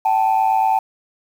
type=tone pair together; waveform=sine; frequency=768.4 / 877 Hz; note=G5 / A5; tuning=-35 / -6 cents; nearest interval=major second; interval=229 cents; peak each=-15 dBFS; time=0.05-0.79 s; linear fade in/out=5 ms; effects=tanh soft clip ceiling -9 dBFS + 7-bit